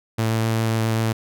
sawtooth tone with vibrato, 112.3 Hz, A2, 36 cents sharp, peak -15 dBFS, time 0.18-1.13 s, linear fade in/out 10 ms, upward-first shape sine, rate 7.5 Hz, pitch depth 11 cents each way, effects none

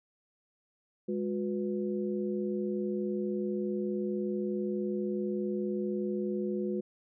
sine tone cluster, 206 / 361.4 / 493.4 Hz, G#3 / F#4 / B4, -14 / -41 / -2 cents, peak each -33 / -33 / -39 dBFS, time 1.08-6.81 s, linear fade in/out 10 ms, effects none

